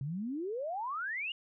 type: exponential sweep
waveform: sine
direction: up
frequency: 129.5 to 2937 Hz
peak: -34 dBFS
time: 0.01-1.32 s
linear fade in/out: 2 ms
effects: none